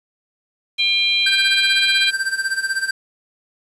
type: harmonic tone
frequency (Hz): 799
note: G5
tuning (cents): +33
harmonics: 3 / 4 / 5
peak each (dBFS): -19 / -20 / -19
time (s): 0.78-2.11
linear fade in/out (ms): 20
type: tone with tremolo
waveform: square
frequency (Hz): 1568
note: G6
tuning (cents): 0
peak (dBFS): -17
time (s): 1.26-2.91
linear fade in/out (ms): 5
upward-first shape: sine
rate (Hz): 16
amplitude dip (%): 80
effects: resampled to 24000 Hz + 7-bit